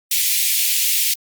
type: high-pass noise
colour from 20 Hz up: white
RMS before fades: -18 dBFS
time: 0.11-1.14 s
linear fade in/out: 5 ms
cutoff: 2100 Hz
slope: 48 dB/octave
effects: Opus 32 kbps